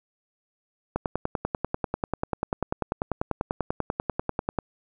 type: click train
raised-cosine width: 1 ms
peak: -11 dBFS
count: 38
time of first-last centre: 0.96-4.587 s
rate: 10.2 Hz
effects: none